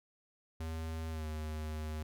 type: tone with pitch glide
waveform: square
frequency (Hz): 80.5 to 77.44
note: E2 to D#2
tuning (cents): -41 to -8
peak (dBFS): -38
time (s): 0.6-2.03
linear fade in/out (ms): 5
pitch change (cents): -67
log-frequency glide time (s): 1.1-1.26
effects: none